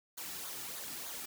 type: noise with flanger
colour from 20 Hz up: white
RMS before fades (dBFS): -43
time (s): 0.17-1.26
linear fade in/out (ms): 10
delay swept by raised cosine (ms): 0.36 to 1.96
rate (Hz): 3.3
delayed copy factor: -0.6
effects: none